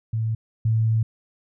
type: tone pair in turn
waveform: sine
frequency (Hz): 111.6 / 111.6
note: A2 / A2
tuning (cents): +25 / +25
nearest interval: unison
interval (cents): 0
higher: neither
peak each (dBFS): -21 / -17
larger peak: second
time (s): 0.13-0.35 / 0.65-1.03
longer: second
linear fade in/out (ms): 5
effects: none